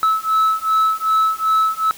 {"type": "beating tone pair", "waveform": "sine", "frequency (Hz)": [1300, 1302.6], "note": ["E6", "E6"], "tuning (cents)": [-24, -21], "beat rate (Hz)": 2.6, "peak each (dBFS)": -15, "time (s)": [0.03, 1.91], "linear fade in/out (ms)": 0, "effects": ["tanh soft clip ceiling -11 dBFS", "white hiss -39 dBFS RMS until 1.97 s"]}